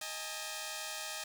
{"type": "tone cluster", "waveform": "5% pulse", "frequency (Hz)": [627, 812, 885], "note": ["D#5", "G#5", "A5"], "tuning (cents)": [13, -39, 10], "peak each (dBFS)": [-31, -32, -34], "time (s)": [0.01, 1.24], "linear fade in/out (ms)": 5, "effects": ["9-bit"]}